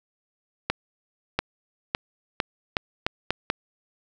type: accelerating click train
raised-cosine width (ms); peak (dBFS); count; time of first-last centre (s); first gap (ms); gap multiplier
0.3; -6; 8; 0.7-3.501; 690; 0.81
effects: none